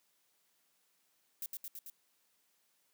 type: noise with echo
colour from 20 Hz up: violet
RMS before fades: -40 dBFS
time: 1.42-1.46 s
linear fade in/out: 2 ms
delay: 110 ms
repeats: 4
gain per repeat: -2 dB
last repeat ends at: 1.9 s
effects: white hiss -75 dBFS RMS until 2.93 s + high-pass 150 Hz 12 dB/octave